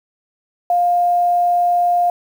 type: tone with quantisation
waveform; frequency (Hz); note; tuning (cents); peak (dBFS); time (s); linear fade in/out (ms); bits
sine; 704; F5; +14; -12; 0.7-2.1; 2; 7
effects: none